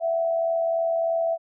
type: tone pair together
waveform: sine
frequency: 663 / 746.2 Hz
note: E5 / F#5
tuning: +10 / +14 cents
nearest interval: major second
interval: 204 cents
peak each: -21 / -32 dBFS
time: 0-1.38 s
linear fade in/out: 50 ms
effects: none